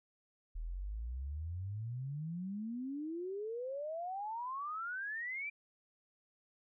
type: exponential sweep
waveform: sine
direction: up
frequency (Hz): 38.32 to 2379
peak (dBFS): -38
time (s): 0.55-5.5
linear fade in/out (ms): 10
effects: none